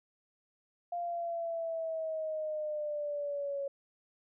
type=linear sweep; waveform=sine; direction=down; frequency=699 to 554.4 Hz; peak=-33 dBFS; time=0.92-3.68 s; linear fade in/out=5 ms; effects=none